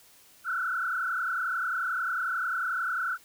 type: tone with frequency modulation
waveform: sine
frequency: 1426 Hz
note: F6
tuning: 36 cents sharp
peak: -27 dBFS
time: 0.44-3.18 s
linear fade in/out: 50 ms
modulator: 31.2 Hz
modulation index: 3.1
effects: white hiss -57 dBFS RMS until 3.24 s